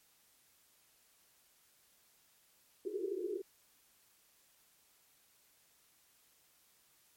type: band-pass noise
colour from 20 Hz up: white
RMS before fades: -39 dBFS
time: 2.85-3.42 s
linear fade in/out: 5 ms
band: 350 to 420 Hz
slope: 96 dB/octave
effects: white hiss -69 dBFS RMS until 7.16 s + MP3 64 kbps